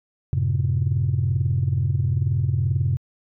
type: chord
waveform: sine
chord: F# diminished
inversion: none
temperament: just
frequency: 92.5 / 111 / 133.2 Hz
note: F#2 / A2 / C3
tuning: 0 / +16 / +31 cents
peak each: -22 / -24 / -21 dBFS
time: 0.33-2.97 s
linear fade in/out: 0 ms
effects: tanh soft clip ceiling -12 dBFS